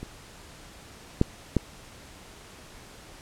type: clicks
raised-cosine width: 3 ms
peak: -23 / -6 / -8 dBFS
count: 3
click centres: 0.03 / 1.214 / 1.567 s
effects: pink hiss -48 dBFS RMS until 3.21 s + low-pass 10000 Hz 12 dB/octave